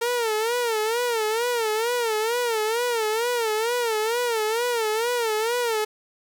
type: tone with vibrato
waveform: sawtooth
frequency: 458 Hz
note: A#4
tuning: 31 cents flat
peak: -18 dBFS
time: 0.01-5.85 s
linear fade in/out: 10 ms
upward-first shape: sine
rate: 2.2 Hz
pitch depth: 120 cents each way
effects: none